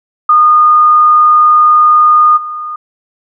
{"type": "tone with level steps", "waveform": "sine", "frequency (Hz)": 1224, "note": "D#6", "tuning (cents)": -29, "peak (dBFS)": [-3, -18], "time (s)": [0.29, 2.76], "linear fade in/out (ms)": 5, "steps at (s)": 2.36, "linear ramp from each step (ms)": 20, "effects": []}